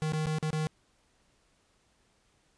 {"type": "tone with dropouts", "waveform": "square", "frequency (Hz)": 155.56, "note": "D#3", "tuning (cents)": 0, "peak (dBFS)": -29, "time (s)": [0.02, 0.67], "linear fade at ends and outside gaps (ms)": 0, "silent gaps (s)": [[0.122, 0.134], [0.258, 0.268], [0.385, 0.427], [0.505, 0.53]], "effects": ["pink hiss -69 dBFS RMS until 2.57 s", "resampled to 22050 Hz"]}